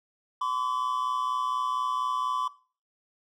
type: tone pair together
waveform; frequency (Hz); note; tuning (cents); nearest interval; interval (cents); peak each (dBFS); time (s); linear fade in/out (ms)
triangle; 1020 / 1144.2; C6 / D6; -44 / -45; major second; 199; -27; 0.41-2.48; 5
effects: noise-tail reverb RT60 0.4 s tail -20 dB re dry